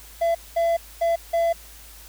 triangle tone bursts at uneven times, 673 Hz, E5, 36 cents sharp, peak -16 dBFS, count 4, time 0.21-0.35 / 0.56-0.77 / 1.01-1.16 / 1.33-1.53 s, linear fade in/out 10 ms, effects added 53 Hz sine -46 dBFS peak until 2.08 s + white hiss -46 dBFS RMS until 2.08 s

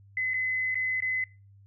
sine tone with dropouts, 2030 Hz, B6, 47 cents sharp, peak -26 dBFS, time 0.17-1.24 s, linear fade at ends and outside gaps 2 ms, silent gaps 0.336-0.341 / 0.745-0.754 / 1.004-1.022 s, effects noise-tail reverb RT60 0.3 s tail -21 dB re dry + added 99 Hz sine -52 dBFS peak until 1.66 s

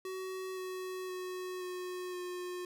square tone with pitch steps, 375.6 / 371.5 / 367.4 / 363.4 / 359.5 Hz, F#4 / F#4 / F#4 / F#4 / F#4, +26 / +7 / -12 / -31 / -50 cents, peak -39 dBFS, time 0.05-2.65 s, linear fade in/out 2 ms, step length 520 ms, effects none

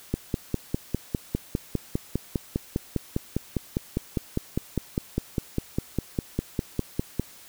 click train, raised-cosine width 3 ms, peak -11 dBFS, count 36, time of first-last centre 0.14-7.196 s, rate 4.96 Hz, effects white hiss -49 dBFS RMS until 7.48 s

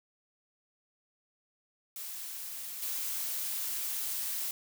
blue noise with level steps, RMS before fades -41 / -35 dBFS, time 1.96-4.51 s, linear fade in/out 2 ms, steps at 2.82 s, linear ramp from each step 2 ms, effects none

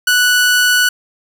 sawtooth tone, 1479 Hz, F#6, 1 cent flat, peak -6 dBFS, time 0.07-0.89 s, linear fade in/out 5 ms, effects none

